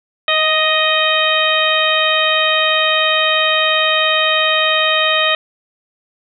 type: harmonic tone with a mistuned harmonic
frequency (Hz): 623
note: D#5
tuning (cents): +2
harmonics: 1 / 2 / 3 / 4 / 5 / 6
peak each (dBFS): -19 / -19 / -19 / -19 / -19 / -19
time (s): 0.28-5.35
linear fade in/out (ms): 2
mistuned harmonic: 1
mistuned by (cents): +16
effects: none